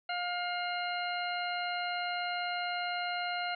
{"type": "harmonic tone with a mistuned harmonic", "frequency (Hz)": 709, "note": "F5", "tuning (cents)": 26, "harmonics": [1, 2, 3, 4, 6], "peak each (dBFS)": [-35, -38, -40, -41, -43], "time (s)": [0.09, 3.55], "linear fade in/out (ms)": 5, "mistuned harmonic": 6, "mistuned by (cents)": -48, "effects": []}